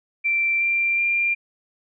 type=tone with pitch steps; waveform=sine; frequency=2349 / 2368 / 2387 Hz; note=D7 / D7 / D7; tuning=0 / +14 / +28 cents; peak=-18 dBFS; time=0.24-1.35 s; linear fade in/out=20 ms; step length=370 ms; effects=none